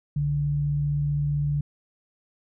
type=tone pair together; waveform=sine; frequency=60.9 / 145.35 Hz; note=B1 / D3; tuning=-24 / -18 cents; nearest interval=octave + minor third; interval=1506 cents; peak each=-34 / -22 dBFS; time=0.16-1.61 s; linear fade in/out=5 ms; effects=none